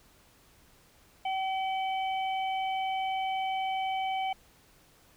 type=harmonic tone; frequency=764 Hz; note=G5; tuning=45 cents flat; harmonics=1 / 3 / 4; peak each=-29 / -39 / -41 dBFS; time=1.25-4.33 s; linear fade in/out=5 ms; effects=pink hiss -61 dBFS RMS until 5.16 s